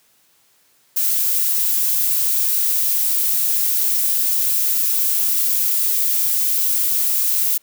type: noise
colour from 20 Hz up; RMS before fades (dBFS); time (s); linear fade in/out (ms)
violet; -18; 0.96-7.58; 10
effects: white hiss -58 dBFS RMS until 7.62 s + high-pass 80 Hz 12 dB/octave